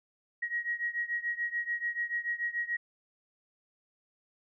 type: beating tone pair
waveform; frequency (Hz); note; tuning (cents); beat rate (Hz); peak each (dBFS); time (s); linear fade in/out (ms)
sine; 1893 / 1899.9; A#6 / A#6; +26 / +32; 6.9; -33 / -35; 0.42-2.77; 10
effects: none